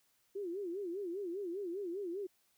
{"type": "tone with vibrato", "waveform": "sine", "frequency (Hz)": 371.7, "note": "F#4", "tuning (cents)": 8, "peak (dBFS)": -37, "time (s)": [0.35, 2.27], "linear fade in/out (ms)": 10, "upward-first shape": "sine", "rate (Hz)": 5, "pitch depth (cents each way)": 180, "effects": ["white hiss -74 dBFS RMS until 2.57 s"]}